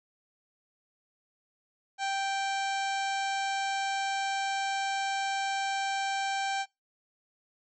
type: harmonic tone with a mistuned harmonic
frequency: 784 Hz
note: G5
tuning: in tune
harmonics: 1 / 2 / 3 / 4 / 5 / 6 / 7 / 8 / 9 / 10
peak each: -30 / -36 / -40 / -42 / -44 / -46 / -47 / -48 / -49 / -50 dBFS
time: 1.98-6.66 s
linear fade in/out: 50 ms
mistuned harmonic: 6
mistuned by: -100 cents
effects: noise-tail reverb RT60 0.2 s tail -21 dB re dry